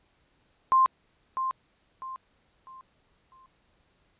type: tone with echo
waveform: sine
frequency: 1049 Hz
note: C6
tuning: 4 cents sharp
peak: -17 dBFS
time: 0.72-0.86 s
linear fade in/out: 0 ms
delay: 650 ms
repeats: 4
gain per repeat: -9 dB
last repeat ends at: 3.46 s
effects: pink hiss -68 dBFS RMS until 4.19 s + resampled to 8000 Hz